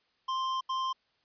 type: tone bursts at uneven times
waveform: square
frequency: 1048 Hz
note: C6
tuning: 2 cents sharp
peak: -30 dBFS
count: 2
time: 0.28-0.61 / 0.69-0.93 s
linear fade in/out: 10 ms
effects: white hiss -72 dBFS RMS until 1.24 s + resampled to 11025 Hz